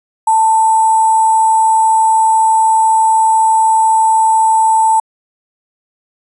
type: tone with sample-and-hold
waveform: sine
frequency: 886 Hz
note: A5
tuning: 12 cents sharp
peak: -7 dBFS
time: 0.27-5 s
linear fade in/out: 5 ms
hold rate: 8820 Hz
effects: resampled to 24000 Hz